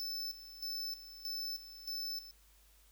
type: tone with tremolo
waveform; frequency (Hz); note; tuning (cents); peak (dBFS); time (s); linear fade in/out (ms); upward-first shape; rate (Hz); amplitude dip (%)
square; 5274; E8; 0; -38; 0-2.31; 0; square; 1.6; 75
effects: added 50 Hz sine -64 dBFS peak until 2.91 s + white hiss -67 dBFS RMS until 2.91 s